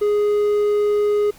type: tone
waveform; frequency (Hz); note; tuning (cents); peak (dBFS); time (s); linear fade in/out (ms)
triangle; 415.3; G#4; 0; -13; 0.01-1.31; 10
effects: pink hiss -47 dBFS RMS until 1.38 s